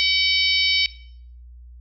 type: harmonic tone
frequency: 760 Hz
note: F#5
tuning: 46 cents sharp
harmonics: 3 / 4 / 5 / 6 / 7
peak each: -22 / -23 / -24 / -25 / -25 dBFS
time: 0-0.86 s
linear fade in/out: 0 ms
effects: noise-tail reverb RT60 0.6 s tail -17 dB re dry + added 60 Hz sine -40 dBFS peak until 1.8 s